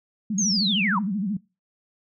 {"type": "tone with vibrato", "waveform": "sine", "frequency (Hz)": 200, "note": "G3", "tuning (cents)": 35, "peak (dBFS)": -23, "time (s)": [0.3, 1.37], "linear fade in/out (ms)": 5, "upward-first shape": "sine", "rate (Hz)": 13, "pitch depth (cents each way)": 170}
{"type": "linear sweep", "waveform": "sine", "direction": "down", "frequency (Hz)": [6640, 880], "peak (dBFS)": -21, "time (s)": [0.38, 0.99], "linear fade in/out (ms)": 5}
{"effects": ["noise-tail reverb RT60 0.3 s tail -25 dB re dry"]}